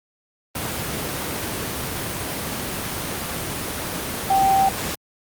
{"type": "tone in noise", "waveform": "sine", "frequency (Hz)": 777, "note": "G5", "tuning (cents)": -16, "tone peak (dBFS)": -14, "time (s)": [4.3, 4.69], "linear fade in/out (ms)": 5, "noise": "pink", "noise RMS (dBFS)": -26, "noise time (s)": [0.55, 4.95], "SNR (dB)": 9, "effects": ["high-pass 80 Hz 12 dB/octave", "Opus 24 kbps"]}